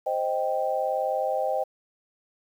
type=chord; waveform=sine; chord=C minor; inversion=none; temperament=equal; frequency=523.3 / 622.3 / 784 Hz; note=C5 / Eb5 / G5; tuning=0 / 0 / 0 cents; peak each=-28 dBFS; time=0.06-1.64 s; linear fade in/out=10 ms; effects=9-bit